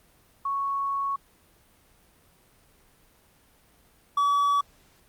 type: tone pair in turn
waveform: sine / triangle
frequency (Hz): 1108.7 / 1141.2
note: C#6 / C#6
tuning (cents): 0 / +50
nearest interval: minor second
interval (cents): 50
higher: second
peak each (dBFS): -25 / -18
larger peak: second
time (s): 0.45-1.16 / 4.17-4.61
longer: first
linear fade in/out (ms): 5
effects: pink hiss -60 dBFS RMS until 5.08 s + Opus 32 kbps